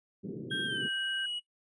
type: band-pass noise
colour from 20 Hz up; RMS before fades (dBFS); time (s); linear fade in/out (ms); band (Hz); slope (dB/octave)
white; -40; 0.23-0.89; 20; 120 to 420; 48
type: tone with pitch glide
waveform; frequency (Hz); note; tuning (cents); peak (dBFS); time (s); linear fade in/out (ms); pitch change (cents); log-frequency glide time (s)
triangle; 3270 to 2913; G#7 to F#7; -28 to -28; -33; 0.5-1.4; 20; -200; 0.65-0.84
type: tone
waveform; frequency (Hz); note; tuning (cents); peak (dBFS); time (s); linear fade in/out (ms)
sine; 1568; G6; 0; -34; 0.51-1.26; 5
effects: noise-tail reverb RT60 0.1 s tail -17 dB re dry + resampled to 24000 Hz